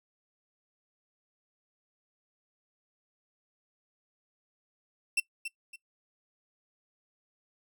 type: tone with echo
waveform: 40% pulse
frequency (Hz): 2684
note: E7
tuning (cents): +31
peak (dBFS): -23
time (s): 5.17-5.2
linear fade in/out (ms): 5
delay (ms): 280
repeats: 2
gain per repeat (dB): -10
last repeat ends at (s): 5.76
effects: noise-tail reverb RT60 0.1 s tail -21 dB re dry